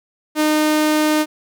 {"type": "tone", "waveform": "sawtooth", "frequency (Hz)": 306.1, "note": "D#4", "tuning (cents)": -28, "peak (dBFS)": -10, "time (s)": [0.35, 1.26], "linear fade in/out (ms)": 50, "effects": []}